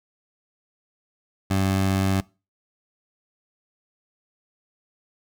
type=tone; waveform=20% pulse; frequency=96 Hz; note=G2; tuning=36 cents flat; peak=-15 dBFS; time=1.5-2.21 s; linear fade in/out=10 ms; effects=noise-tail reverb RT60 0.3 s tail -23 dB re dry